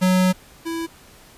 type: tone pair in turn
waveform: square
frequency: 184.6 / 330.6 Hz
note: F#3 / E4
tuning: -4 / +5 cents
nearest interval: minor seventh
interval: 1009 cents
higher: second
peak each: -15 / -25 dBFS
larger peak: first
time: 0.01-0.33 / 0.65-0.87 s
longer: first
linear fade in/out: 20 ms
effects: pink hiss -48 dBFS RMS until 1.37 s + resampled to 32000 Hz